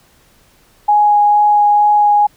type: tone with vibrato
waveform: sine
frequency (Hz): 830.6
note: G#5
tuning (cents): 0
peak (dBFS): -7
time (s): 0.88-2.27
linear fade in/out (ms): 10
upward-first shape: sine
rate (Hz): 2.2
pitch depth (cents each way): 8
effects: pink hiss -51 dBFS RMS until 2.36 s